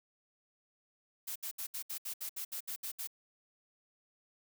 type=noise bursts; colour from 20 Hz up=blue; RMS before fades=-40 dBFS; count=12; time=1.27-3.074 s; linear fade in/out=10 ms; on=88 ms; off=68 ms; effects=none